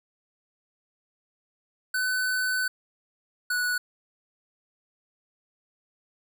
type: tone pair in turn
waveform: square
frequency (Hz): 1507 / 1473.4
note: F#6 / F#6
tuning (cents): +31 / -8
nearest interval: unison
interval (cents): 39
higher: first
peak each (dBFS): -25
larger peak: neither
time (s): 1.94-2.68 / 3.5-3.78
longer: first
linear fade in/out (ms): 5
effects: none